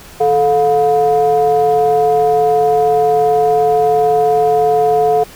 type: ring-modulated tone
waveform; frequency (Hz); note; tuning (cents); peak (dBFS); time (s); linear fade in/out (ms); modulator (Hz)
triangle; 138.59; C#3; 0; -4; 0.2-5.24; 10; 575
effects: pink hiss -37 dBFS RMS until 5.35 s